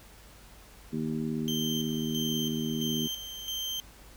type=harmonic tone; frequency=78.1 Hz; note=D#2; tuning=7 cents sharp; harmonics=2 / 3 / 4 / 5; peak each=-35 / -31 / -38 / -39 dBFS; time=0.92-3.08 s; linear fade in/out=20 ms
type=tone with tremolo; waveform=35% pulse; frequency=3136 Hz; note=G7; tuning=in tune; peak=-30 dBFS; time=1.48-3.8 s; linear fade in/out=0 ms; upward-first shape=square; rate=1.5 Hz; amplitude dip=55%
effects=added 50 Hz sine -54 dBFS peak until 4.16 s + pink hiss -54 dBFS RMS until 4.16 s